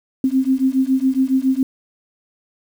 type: beating tone pair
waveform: sine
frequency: 260 / 267.2 Hz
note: C4 / C4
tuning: -11 / +36 cents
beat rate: 7.2 Hz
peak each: -17 dBFS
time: 0.24-1.63 s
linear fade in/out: 2 ms
effects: 7-bit